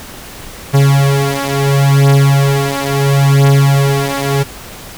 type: beating tone pair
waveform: 45% pulse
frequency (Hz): 138.59 / 139.32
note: C#3 / C#3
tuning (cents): 0 / +9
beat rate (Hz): 0.73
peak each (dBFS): -11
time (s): 0.73-4.44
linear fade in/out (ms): 20
effects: pink hiss -31 dBFS RMS until 4.97 s